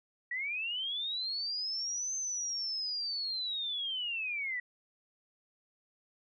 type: linear two-way sweep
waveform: sine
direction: up then down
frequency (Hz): 1901 to 6270 to 1919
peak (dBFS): -33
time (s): 0.31-4.6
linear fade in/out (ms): 5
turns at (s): 2.15
effects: none